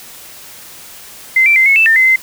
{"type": "tone with pitch steps", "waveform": "sine", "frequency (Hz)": [2070, 2344, 2076, 2192, 2646, 1804, 2055, 2069], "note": ["C7", "D7", "C7", "C#7", "E7", "A6", "C7", "C7"], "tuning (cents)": [-19, -4, -14, -20, 6, 43, -32, -20], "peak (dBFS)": -6, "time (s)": [1.36, 2.16], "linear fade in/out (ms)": 5, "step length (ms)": 100, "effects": ["white hiss -35 dBFS RMS until 2.22 s"]}